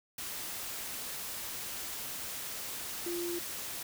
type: tone in noise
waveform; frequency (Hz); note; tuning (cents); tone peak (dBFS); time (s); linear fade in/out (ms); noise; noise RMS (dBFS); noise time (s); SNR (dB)
sine; 346.6; F4; -13; -34; 3.06-3.39; 5; white; -40; 0.18-3.83; +3
effects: none